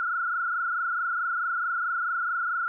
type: tone with frequency modulation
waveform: sine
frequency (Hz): 1396.9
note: F6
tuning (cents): 0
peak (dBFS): -25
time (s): 0-2.68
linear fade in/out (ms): 0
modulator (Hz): 24.6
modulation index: 2.8
effects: none